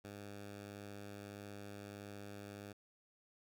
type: tone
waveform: 10% pulse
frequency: 101.6 Hz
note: G#2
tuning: 38 cents flat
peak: -40 dBFS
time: 0.04-2.73 s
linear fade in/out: 10 ms
effects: none